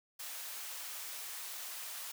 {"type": "high-pass noise", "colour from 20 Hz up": "white", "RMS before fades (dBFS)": -44, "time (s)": [0.19, 2.12], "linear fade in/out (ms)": 10, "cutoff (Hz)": 710, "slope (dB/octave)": 12, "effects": []}